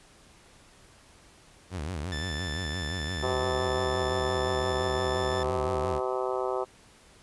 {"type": "tone with vibrato", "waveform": "sawtooth", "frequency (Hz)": 82.41, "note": "E2", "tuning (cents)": 0, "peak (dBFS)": -28, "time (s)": [1.7, 6.01], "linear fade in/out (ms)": 50, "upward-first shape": "sine", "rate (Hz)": 5.8, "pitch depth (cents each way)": 240}
{"type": "tone", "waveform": "20% pulse", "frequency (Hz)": 1760, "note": "A6", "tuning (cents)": 0, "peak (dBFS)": -30, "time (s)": [2.12, 5.43], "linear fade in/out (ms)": 2}
{"type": "harmonic tone", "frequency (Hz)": 127.8, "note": "C3", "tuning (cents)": -40, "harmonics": [3, 4, 5, 6, 7, 8, 9, 10], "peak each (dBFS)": [-31, -33, -35, -37, -38, -39, -40, -41], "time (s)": [3.22, 6.65], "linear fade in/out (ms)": 20}
{"effects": ["pink hiss -56 dBFS RMS until 7.22 s", "resampled to 24000 Hz"]}